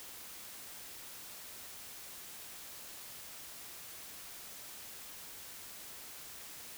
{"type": "silence", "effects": ["white hiss -49 dBFS RMS until 6.77 s"]}